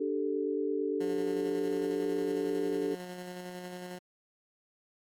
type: chord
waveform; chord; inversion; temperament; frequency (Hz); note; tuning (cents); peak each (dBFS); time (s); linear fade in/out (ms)
sine; D suspended fourth; none; just; 293.7 / 391.6 / 440.5; D4 / G4 / A4; 0 / -2 / +2; -34 / -33 / -33; 0-2.95; 10
type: tone with tremolo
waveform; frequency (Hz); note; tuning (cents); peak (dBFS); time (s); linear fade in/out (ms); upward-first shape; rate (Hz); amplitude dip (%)
15% pulse; 180; F#3; -47; -33; 1-3.99; 10; square; 11; 25
effects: AAC 64 kbps